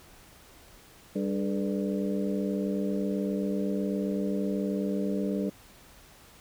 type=harmonic tone with a mistuned harmonic; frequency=98.6 Hz; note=G2; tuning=11 cents sharp; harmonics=2 / 3 / 4 / 5 / 6; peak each=-29 / -33 / -35 / -37 / -39 dBFS; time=1.15-5.5 s; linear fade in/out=10 ms; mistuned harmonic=4; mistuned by=+130 cents; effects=pink hiss -54 dBFS RMS until 6.4 s